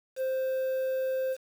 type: tone with quantisation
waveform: triangle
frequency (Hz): 523.3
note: C5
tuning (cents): 0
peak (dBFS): -25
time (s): 0.16-1.37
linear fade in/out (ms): 50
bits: 8
effects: none